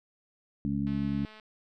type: harmonic tone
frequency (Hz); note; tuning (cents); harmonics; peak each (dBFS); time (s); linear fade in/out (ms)
70; C#2; +18; 1 / 2 / 3 / 4; -40 / -34 / -30 / -33; 0.65-1.25; 0
type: click train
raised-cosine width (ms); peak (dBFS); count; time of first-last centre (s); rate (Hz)
0.3; -35; 115; 0.87-1.398; 216
effects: none